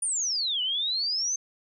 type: exponential two-way sweep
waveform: sine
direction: down then up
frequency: 9690 to 2918 to 6350 Hz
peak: -25 dBFS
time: 0.02-1.36 s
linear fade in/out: 5 ms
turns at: 0.62 s
effects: none